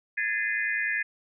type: tone cluster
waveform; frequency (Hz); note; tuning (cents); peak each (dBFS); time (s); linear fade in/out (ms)
sine; 1669 / 1779 / 2059 / 2463; G#6 / A6 / C7 / D#7; +8 / +19 / -28 / -18; -31 / -30 / -30 / -34; 0.17-1.03; 10
effects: none